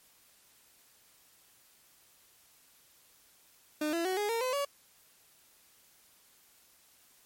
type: tone with pitch steps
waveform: 30% pulse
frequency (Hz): 303.4 / 336.6 / 373.5 / 414.5 / 459.9 / 510.3 / 566.2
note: D#4 / E4 / F#4 / G#4 / A#4 / C5 / C#5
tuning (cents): -44 / +36 / +16 / -3 / -23 / -43 / +37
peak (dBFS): -27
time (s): 3.81-4.65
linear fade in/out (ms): 5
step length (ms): 120
effects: white hiss -63 dBFS RMS until 7.25 s + MP3 64 kbps